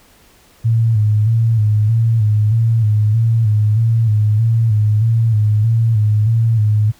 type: tone with vibrato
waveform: sine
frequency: 110 Hz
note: A2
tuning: in tune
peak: -10 dBFS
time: 0.64-6.92 s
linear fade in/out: 20 ms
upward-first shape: square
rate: 1.6 Hz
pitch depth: 61 cents each way
effects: pink hiss -49 dBFS RMS until 6.99 s